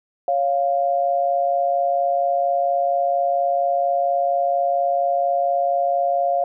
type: tone pair together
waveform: sine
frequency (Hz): 555 / 699.3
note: C#5 / F5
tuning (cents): +2 / +2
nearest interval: major third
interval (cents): 400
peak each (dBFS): -22 / -18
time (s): 0.28-6.44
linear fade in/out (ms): 2
effects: none